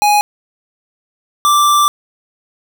square tone pair in turn, 830.6 / 1174.6 Hz, G#5 / D6, 0 / 0 cents, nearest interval tritone, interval 600 cents, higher second, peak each -9 dBFS, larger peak neither, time 0.02-0.21 / 1.45-1.88 s, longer second, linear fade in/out 0 ms, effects none

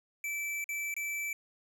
square tone with dropouts, 2320 Hz, D7, 22 cents flat, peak -34 dBFS, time 0.24-1.33 s, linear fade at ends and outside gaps 2 ms, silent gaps 0.642-0.69 / 0.941-0.965 s, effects none

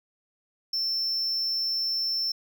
triangle tone, 5360 Hz, E8, 28 cents sharp, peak -24 dBFS, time 0.73-2.32 s, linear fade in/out 5 ms, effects none

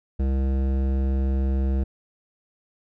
triangle tone with hard clipping, 66.7 Hz, C2, 34 cents sharp, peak -22 dBFS, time 0.19-1.84 s, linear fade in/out 10 ms, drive 18 dB, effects none

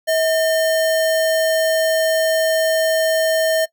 sine tone with sample-and-hold, 642 Hz, E5, 46 cents flat, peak -14 dBFS, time 0.07-3.66 s, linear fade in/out 20 ms, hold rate 2450 Hz, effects noise-tail reverb RT60 0.1 s tail -21 dB re dry

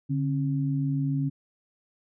sine tone pair together, 143.51 / 270.7 Hz, D3 / C#4, -40 / -41 cents, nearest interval major seventh, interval 1099 cents, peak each -25 / -29 dBFS, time 0.09-1.3 s, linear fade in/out 20 ms, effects none

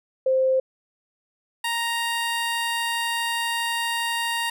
sine / 15% pulse tone pair in turn, 523.3 / 932.4 Hz, C5 / A#5, 0 / 0 cents, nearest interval minor seventh, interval 1000 cents, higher second, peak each -17 dBFS, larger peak neither, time 0.26-0.6 / 1.64-4.5 s, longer second, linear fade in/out 5 ms, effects none

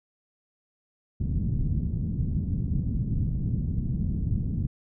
white low-pass noise, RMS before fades -27 dBFS, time 1.2-4.67 s, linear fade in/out 10 ms, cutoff 180 Hz, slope 24 dB/octave, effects none

